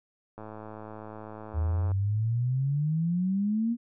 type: click train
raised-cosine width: 1 ms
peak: -28 dBFS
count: 167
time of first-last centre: 0.38-1.917 s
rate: 108 Hz
type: exponential sweep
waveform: sine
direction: up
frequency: 77.78 to 240 Hz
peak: -24 dBFS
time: 1.53-3.77 s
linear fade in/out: 50 ms
effects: none